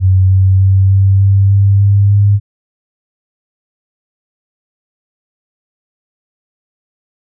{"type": "tone with pitch steps", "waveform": "sine", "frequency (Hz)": [94, 95.04, 96.09, 97.15, 98.22, 99.3, 100.4, 101.51], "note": ["F#2", "F#2", "G2", "G2", "G2", "G2", "G2", "G#2"], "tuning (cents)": [28, 47, -34, -15, 4, 23, 42, -39], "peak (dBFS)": -5, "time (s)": [0, 2.4], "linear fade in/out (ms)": 50, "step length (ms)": 300, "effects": []}